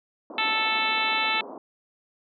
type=band-pass noise; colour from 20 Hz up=pink; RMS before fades=-40 dBFS; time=0.3-1.58 s; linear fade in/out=2 ms; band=230 to 1100 Hz; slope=48 dB/octave
type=harmonic tone; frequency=440 Hz; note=A4; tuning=in tune; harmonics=2 / 3 / 4 / 5 / 6 / 7 / 8 / 9; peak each=-29 / -30 / -34 / -29 / -28 / -34 / -32 / -33 dBFS; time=0.38-1.41 s; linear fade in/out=2 ms
effects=none